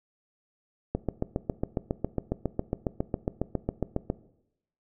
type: click train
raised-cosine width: 2 ms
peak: -13 dBFS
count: 24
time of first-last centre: 0.95-4.101 s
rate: 7.3 Hz
effects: noise-tail reverb RT60 0.8 s tail -18 dB re dry